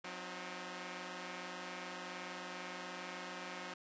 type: chord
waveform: 5% pulse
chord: C diminished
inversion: second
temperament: equal with one note detuned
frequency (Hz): 181.29 / 261.6 / 311.1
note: Gb3 / C4 / Eb4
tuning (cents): -35 / 0 / 0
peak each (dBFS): -35 / -38 / -39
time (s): 0.04-3.74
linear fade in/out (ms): 5
effects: resampled to 16000 Hz